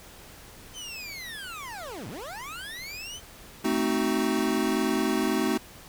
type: linear two-way sweep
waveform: 25% pulse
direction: down then up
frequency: 3136 to 92.2 to 3136 Hz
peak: -33 dBFS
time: 0.73-3.21 s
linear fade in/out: 50 ms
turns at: 2.08 s
type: chord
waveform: square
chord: A diminished seventh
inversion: none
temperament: equal with one note detuned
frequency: 220 / 261.6 / 311.1 / 374.9 Hz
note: A3 / C4 / Eb4 / Gb4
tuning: 0 / 0 / 0 / +23 cents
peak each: -30 dBFS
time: 3.64-5.58 s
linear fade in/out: 10 ms
effects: pink hiss -48 dBFS RMS until 5.88 s